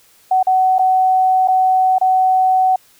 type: tone with dropouts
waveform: sine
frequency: 750 Hz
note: F#5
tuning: 23 cents sharp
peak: -10 dBFS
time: 0.31-2.76 s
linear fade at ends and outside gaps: 5 ms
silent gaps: 0.429-0.469 / 0.784-0.792 / 1.476-1.483 / 1.984-2.012 s
effects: white hiss -51 dBFS RMS until 2.99 s